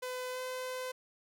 sawtooth tone with pitch glide, 505 to 510.6 Hz, B4 to C5, +39 to -42 cents, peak -33 dBFS, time 0.02-0.92 s, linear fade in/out 10 ms, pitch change +19 cents, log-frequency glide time 0.31-0.39 s, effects none

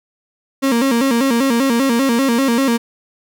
35% pulse tone with vibrato, 251.7 Hz, B3, 33 cents sharp, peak -11 dBFS, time 0.62-2.78 s, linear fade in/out 20 ms, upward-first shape square, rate 5.1 Hz, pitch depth 130 cents each way, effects none

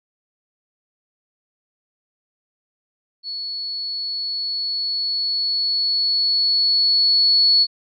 sine tone with level ramp, 4400 Hz, C#8, 14 cents flat, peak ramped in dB -26 to -11 dBFS, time 3.23-7.67 s, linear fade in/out 50 ms, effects none

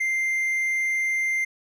triangle tone, 2093 Hz, C7, in tune, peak -20 dBFS, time 0-1.45 s, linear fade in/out 10 ms, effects none

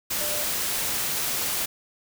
sine tone in noise, 595 Hz, D5, 22 cents sharp, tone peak -35 dBFS, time 0.2-0.44 s, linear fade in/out 10 ms, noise white, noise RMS -27 dBFS, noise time 0.1-1.66 s, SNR -11 dB, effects none

